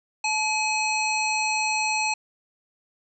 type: harmonic tone with a mistuned harmonic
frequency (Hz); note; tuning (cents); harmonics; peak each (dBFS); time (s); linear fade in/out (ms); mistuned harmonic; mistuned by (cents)
846; G#5; +32; 1 / 3 / 5 / 7 / 9; -26 / -25 / -32 / -35 / -34; 0.24-2.14; 5; 1; +41
effects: none